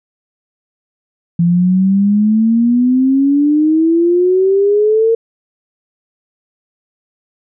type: exponential sweep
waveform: sine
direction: up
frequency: 168.9 to 459.5 Hz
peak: -8 dBFS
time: 1.39-5.15 s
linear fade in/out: 5 ms
effects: none